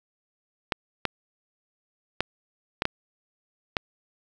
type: clicks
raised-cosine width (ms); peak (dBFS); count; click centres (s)
0.3; -7; 6; 0.722 / 1.053 / 2.206 / 2.821 / 2.854 / 3.768
effects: 7-bit